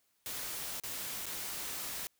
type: noise with dropouts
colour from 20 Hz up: white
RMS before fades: -40 dBFS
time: 0.26-2.07 s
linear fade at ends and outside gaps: 0 ms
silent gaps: 0.8-0.836 / 1.257-1.265 s
effects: white hiss -75 dBFS RMS until 2.19 s